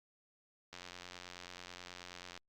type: click train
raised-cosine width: 0.2 ms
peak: -30 dBFS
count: 148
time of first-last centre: 0.73-2.376 s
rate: 89.3 Hz
effects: Opus 48 kbps